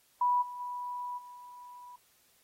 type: tone with level steps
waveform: sine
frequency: 982 Hz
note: B5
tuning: 10 cents flat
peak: -24 / -39 / -35 / -46 dBFS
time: 0.21-1.96 s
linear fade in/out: 5 ms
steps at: 0.41 / 0.59 / 1.17 s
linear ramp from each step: 20 ms
effects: white hiss -67 dBFS RMS until 2.43 s + AAC 48 kbps